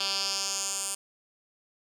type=tone with band-pass filter sweep; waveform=10% pulse; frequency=196 Hz; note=G3; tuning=in tune; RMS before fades=-31 dBFS; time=0-0.95 s; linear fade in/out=5 ms; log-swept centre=4200 to 8700 Hz; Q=2.8; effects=none